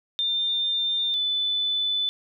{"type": "tone pair in turn", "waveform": "sine", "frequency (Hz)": [3602, 3501], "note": ["A7", "A7"], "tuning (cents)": [40, -9], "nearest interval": "unison", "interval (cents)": 49, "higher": "first", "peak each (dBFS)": -22, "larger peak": "neither", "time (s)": [[0.19, 1.14], [1.14, 2.09]], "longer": "neither", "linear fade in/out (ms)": 0, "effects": []}